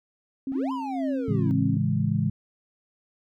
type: tone with tremolo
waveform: sine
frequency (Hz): 268.1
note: C4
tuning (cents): +42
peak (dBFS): -24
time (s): 0.47-1.77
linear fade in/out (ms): 2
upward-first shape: sine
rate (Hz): 2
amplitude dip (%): 60
type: exponential two-way sweep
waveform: triangle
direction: up then down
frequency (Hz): 239.1 to 1049 to 308.2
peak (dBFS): -29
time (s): 0.52-1.51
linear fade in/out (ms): 0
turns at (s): 0.72
type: chord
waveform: sine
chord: A major seventh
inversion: none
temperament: equal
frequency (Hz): 110 / 138.59 / 164.81 / 207.7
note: A2 / C#3 / E3 / G#3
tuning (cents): 0 / 0 / 0 / 0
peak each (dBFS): -27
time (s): 1.28-2.3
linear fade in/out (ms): 5
effects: none